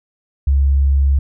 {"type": "tone", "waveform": "sine", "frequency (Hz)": 69, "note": "C#2", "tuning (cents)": -7, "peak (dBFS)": -10, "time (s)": [0.47, 1.19], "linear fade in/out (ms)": 5, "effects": []}